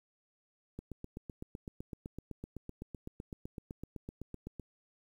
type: click train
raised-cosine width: 3 ms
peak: -29 dBFS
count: 31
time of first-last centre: 0.79-4.597 s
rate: 7.88 Hz
effects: 10-bit